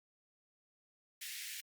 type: high-pass noise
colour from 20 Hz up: pink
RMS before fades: -45 dBFS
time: 1.21-1.61 s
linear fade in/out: 10 ms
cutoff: 1800 Hz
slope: 48 dB/octave
effects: Opus 48 kbps